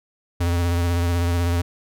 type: tone with vibrato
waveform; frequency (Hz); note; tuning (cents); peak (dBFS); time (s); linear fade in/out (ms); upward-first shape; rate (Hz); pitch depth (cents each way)
square; 86.4; F2; -18; -19; 0.4-1.62; 10; sine; 16; 31
effects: none